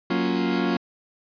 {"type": "chord", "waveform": "40% pulse", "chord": "Gb major seventh", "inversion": "none", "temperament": "equal", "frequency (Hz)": [185, 233.1, 277.2, 349.2], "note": ["Gb3", "Bb3", "Db4", "F4"], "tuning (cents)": [0, 0, 0, 0], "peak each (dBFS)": -26, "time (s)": [0.1, 0.77], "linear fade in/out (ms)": 5, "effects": ["resampled to 11025 Hz"]}